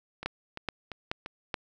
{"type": "two click trains", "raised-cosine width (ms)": 0.3, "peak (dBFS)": [-14, -22], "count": [4, 4], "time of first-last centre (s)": [[0.26, 1.542], [0.23, 1.261]], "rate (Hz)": [2.34, 2.91], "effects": []}